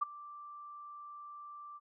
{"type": "tone with ADSR envelope", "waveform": "sine", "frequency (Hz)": 1174.7, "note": "D6", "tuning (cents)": 0, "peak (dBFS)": -26, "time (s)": [0.01, 1.8], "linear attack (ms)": 14, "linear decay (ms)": 16, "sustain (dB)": -20, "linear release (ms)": 36, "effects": []}